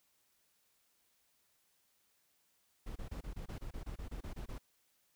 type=noise bursts; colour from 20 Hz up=brown; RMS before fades=-43 dBFS; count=14; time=2.86-4.585 s; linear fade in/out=10 ms; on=100 ms; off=25 ms; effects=white hiss -75 dBFS RMS until 5.15 s